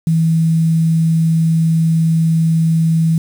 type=tone with quantisation; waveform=sine; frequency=162.7 Hz; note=E3; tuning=22 cents flat; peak=-10 dBFS; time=0.07-3.18 s; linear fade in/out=2 ms; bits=6; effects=none